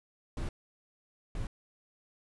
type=noise bursts at uneven times; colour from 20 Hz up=brown; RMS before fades=-35 dBFS; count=2; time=0.37-0.49 / 1.35-1.47 s; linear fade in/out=2 ms; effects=resampled to 24000 Hz